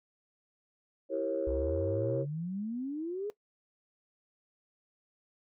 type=chord; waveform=sine; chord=E diminished seventh; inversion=none; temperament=equal with one note detuned; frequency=329.6 / 392 / 466.2 / 543.6 Hz; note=E4 / G4 / Bb4 / Db5; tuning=0 / 0 / 0 / -34 cents; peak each=-36 / -37 / -36 / -31 dBFS; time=1.09-2.26 s; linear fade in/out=50 ms
type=exponential sweep; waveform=sine; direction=up; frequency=61.74 to 428.2 Hz; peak=-33 dBFS; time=1.47-3.3 s; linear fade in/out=0 ms
effects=noise-tail reverb RT60 0.1 s tail -19 dB re dry + tanh soft clip ceiling -20 dBFS